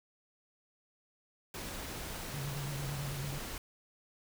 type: noise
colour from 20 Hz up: pink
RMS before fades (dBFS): -42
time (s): 1.54-3.58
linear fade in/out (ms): 2
type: tone with vibrato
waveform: sine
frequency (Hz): 140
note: C#3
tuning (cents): +18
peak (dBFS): -37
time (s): 2.34-3.38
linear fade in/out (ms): 0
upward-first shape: sine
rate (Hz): 9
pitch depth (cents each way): 75
effects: none